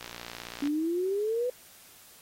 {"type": "click train", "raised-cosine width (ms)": 0.2, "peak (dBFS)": -22, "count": 40, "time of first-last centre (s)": [0.01, 0.673], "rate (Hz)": 58.8}
{"type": "exponential sweep", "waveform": "sine", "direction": "up", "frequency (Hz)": [280, 506], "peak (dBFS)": -26, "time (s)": [0.62, 1.5], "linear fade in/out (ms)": 5}
{"effects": ["white hiss -54 dBFS RMS until 2.21 s", "AAC 48 kbps"]}